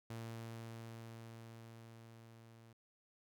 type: tone with level ramp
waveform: sawtooth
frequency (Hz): 114.4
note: A#2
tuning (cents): -32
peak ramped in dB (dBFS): -40 to -55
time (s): 0.1-2.73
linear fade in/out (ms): 5
effects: none